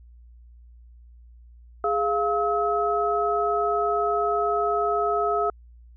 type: tone cluster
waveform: sine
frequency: 414.2 / 694 / 1286 Hz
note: G#4 / F5 / E6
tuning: -5 / -11 / -43 cents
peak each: -25 dBFS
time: 1.84-5.5 s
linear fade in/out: 2 ms
effects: added 59 Hz sine -46 dBFS peak until 5.96 s